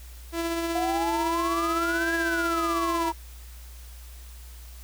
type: tone with tremolo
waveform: sawtooth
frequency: 334.7 Hz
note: E4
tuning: 26 cents sharp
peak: -21 dBFS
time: 0.32-3.13 s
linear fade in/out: 50 ms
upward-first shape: triangle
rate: 16 Hz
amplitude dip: 35%
type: exponential two-way sweep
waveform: sine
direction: up then down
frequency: 698.5 to 1668 to 936 Hz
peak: -26 dBFS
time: 0.75-3.12 s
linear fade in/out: 5 ms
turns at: 2.15 s
effects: added 60 Hz sine -41 dBFS peak until 4.83 s + white hiss -51 dBFS RMS until 4.83 s